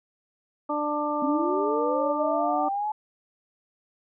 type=harmonic tone; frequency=296.5 Hz; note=D4; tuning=17 cents sharp; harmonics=1 / 2 / 3 / 4; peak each=-30 / -30 / -30 / -30 dBFS; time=0.69-2.69 s; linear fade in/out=10 ms
type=linear sweep; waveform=sine; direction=up; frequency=258.6 to 863 Hz; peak=-25 dBFS; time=1.22-2.92 s; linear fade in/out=5 ms
effects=none